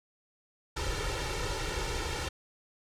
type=noise with comb filter; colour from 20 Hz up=pink; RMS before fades=-33 dBFS; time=0.76-2.29 s; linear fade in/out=10 ms; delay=2.2 ms; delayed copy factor=+0.85; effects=low-pass 7000 Hz 12 dB/octave